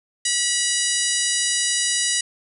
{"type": "harmonic tone with a mistuned harmonic", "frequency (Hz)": 971, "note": "B5", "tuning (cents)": -30, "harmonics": [2, 3, 4, 5, 6, 7, 8, 9, 10], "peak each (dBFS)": [-28, -28, -28, -28, -28, -28, -28, -28, -28], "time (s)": [0.25, 2.21], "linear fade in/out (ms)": 5, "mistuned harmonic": 9, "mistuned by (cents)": -31, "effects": []}